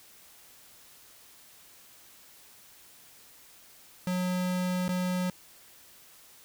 square tone with dropouts, 181.7 Hz, F#3, 31 cents flat, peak -28 dBFS, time 4.07-5.3 s, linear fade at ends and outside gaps 2 ms, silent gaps 4.881-4.89 s, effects white hiss -55 dBFS RMS until 6.44 s

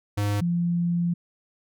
square / sine tone pair in turn, 102.6 / 172.55 Hz, G#2 / F3, -21 / -21 cents, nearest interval major sixth, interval 900 cents, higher second, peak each -23 / -21 dBFS, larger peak second, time 0.17-0.41 / 0.41-1.14 s, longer second, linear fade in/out 10 ms, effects none

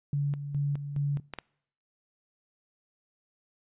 sine tone with tremolo, 142.9 Hz, D3, 47 cents flat, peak -25 dBFS, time 0.13-1.2 s, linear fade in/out 2 ms, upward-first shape square, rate 2.4 Hz, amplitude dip 60%
clicks, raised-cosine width 0.3 ms, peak -20 dBFS, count 2, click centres 1.337 / 1.387 s
effects noise-tail reverb RT60 0.7 s tail -25 dB re dry + resampled to 8000 Hz

